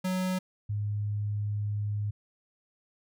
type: tone pair in turn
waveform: square / sine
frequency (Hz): 185 / 103.83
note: F#3 / G#2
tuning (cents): 0 / 0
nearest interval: minor seventh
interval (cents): 1000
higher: first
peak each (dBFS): -28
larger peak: neither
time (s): 0.04-0.39 / 0.69-2.11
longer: second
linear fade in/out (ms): 10
effects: none